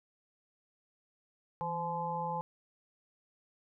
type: harmonic tone with a mistuned harmonic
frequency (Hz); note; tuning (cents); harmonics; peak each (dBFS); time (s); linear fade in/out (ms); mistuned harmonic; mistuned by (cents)
171.7; F3; -29; 1 / 3 / 5 / 6; -41 / -41 / -35 / -41; 1.61-2.41; 0; 1; -69
effects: none